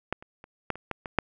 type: clicks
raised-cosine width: 0.5 ms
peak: -12 / -30 / -30 / -11 / -26 / -15 / -20 / -6 dBFS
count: 8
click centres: 0.126 / 0.225 / 0.441 / 0.703 / 0.756 / 0.913 / 1.058 / 1.187 s
effects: none